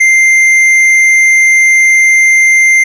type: tone with tanh clipping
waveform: sine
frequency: 2093 Hz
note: C7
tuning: in tune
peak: -5 dBFS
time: 0-2.84 s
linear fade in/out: 10 ms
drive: 8 dB
effects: none